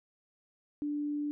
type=tone; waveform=sine; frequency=293.6 Hz; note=D4; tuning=in tune; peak=-31 dBFS; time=0.82-1.31 s; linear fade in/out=0 ms; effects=none